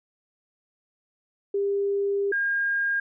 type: tone pair in turn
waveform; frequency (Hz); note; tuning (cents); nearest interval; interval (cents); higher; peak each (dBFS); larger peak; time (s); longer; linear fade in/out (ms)
sine; 400 / 1616.7; G4 / G#6; +35 / -47; 2 octaves; 2418; second; -22; neither; 1.54-2.32 / 2.32-3; first; 5
effects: none